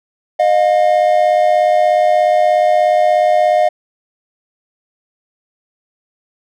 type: tone pair together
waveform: triangle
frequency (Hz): 615.2 / 712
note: D#5 / F5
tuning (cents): -20 / +33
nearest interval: minor third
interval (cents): 253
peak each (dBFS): -10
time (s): 0.39-3.69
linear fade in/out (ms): 10
effects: none